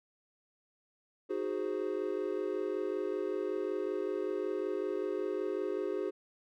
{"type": "chord", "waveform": "triangle", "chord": "Ab dominant seventh", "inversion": "second", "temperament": "equal", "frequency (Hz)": [311.1, 370, 415.3, 523.3], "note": ["Eb4", "Gb4", "Ab4", "C5"], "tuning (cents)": [0, 0, 0, 0], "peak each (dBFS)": [-39, -34, -34, -39], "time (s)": [1.29, 6.11], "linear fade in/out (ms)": 20, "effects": []}